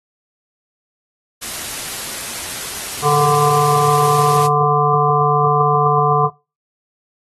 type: noise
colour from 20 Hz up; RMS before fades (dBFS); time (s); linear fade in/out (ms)
white; -26; 1.41-4.48; 20
type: harmonic tone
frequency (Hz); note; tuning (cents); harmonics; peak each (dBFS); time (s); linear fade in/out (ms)
146.83; D3; 0; 1 / 3 / 5 / 7 / 8; -18 / -18 / -18 / -18 / -18; 3.02-6.3; 50
effects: noise-tail reverb RT60 0.3 s tail -22 dB re dry + AAC 32 kbps